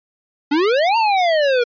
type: exponential two-way sweep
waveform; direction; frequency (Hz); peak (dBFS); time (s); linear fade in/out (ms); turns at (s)
square; up then down; 277.2 to 932.3 to 469.5; -14; 0.51-1.64; 10; 0.97
effects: resampled to 11025 Hz